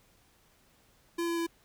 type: tone with pitch steps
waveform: square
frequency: 340 / 337.5 / 334.9 Hz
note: F4 / E4 / E4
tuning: -46 / +41 / +27 cents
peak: -30 dBFS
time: 1.18-1.468 s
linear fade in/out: 10 ms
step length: 96 ms
effects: pink hiss -65 dBFS RMS until 1.64 s